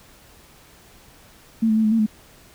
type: tone with pitch steps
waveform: sine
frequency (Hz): 224.7 / 217.6 / 220.6 / 214.6 / 226.3 / 214.7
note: A3 / A3 / A3 / A3 / A3 / A3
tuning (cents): +37 / -19 / +5 / -43 / +49 / -42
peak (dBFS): -15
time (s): 1.62-2.064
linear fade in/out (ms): 10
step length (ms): 74
effects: pink hiss -50 dBFS RMS until 2.54 s